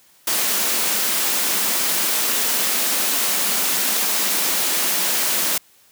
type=high-pass noise; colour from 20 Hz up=white; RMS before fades=-20 dBFS; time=0.27-5.58 s; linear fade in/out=5 ms; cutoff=170 Hz; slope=96 dB/octave; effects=white hiss -54 dBFS RMS until 5.91 s + high-pass 80 Hz 12 dB/octave